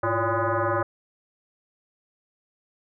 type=tone with frequency modulation; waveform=sine; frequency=332.6 Hz; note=E4; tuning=16 cents sharp; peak=-21 dBFS; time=0.03-0.83 s; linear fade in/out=5 ms; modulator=228 Hz; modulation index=5; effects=none